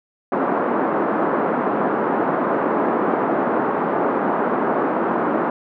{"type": "band-pass noise", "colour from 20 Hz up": "pink", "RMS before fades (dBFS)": -20, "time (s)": [0.32, 5.5], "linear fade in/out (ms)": 2, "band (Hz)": [230, 1300], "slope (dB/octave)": 24, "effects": []}